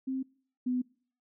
sine tone pair in turn, 263.4 / 250.6 Hz, C4 / B3, +12 / +25 cents, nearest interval minor second, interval 87 cents, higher first, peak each -30 / -27 dBFS, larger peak second, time 0.07-0.23 / 0.66-0.82 s, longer neither, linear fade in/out 10 ms, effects noise-tail reverb RT60 0.5 s tail -24 dB re dry

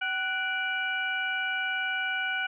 sine tone cluster, 764 / 1481 / 2341 / 2921 Hz, G5 / F#6 / D7 / F#7, -45 / +1 / -6 / -23 cents, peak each -37 / -29 / -34 / -36 dBFS, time 0.01-2.47 s, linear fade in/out 10 ms, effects none

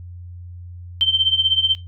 sine tone with tremolo, 3115 Hz, G7, 12 cents flat, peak -10 dBFS, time 1.01-1.75 s, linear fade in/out 0 ms, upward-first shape triangle, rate 16 Hz, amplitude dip 90%, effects noise-tail reverb RT60 0.2 s tail -18 dB re dry + added 88 Hz sine -33 dBFS peak until 1.87 s

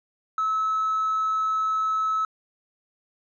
sine tone with hard clipping, 1297 Hz, E6, 28 cents flat, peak -22 dBFS, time 0.38-2.25 s, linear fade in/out 2 ms, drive 1 dB, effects resampled to 16000 Hz

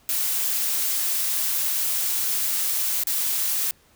blue noise with dropouts, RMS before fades -24 dBFS, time 0.09-3.71 s, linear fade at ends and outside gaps 1 ms, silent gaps 3.036-3.07 s, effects pink hiss -58 dBFS RMS until 3.95 s

